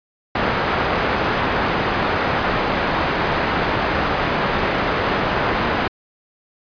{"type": "low-pass noise", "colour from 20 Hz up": "white", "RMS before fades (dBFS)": -20, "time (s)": [0.35, 5.88], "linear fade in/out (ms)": 5, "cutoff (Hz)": 1400, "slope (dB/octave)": 12, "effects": ["resampled to 11025 Hz"]}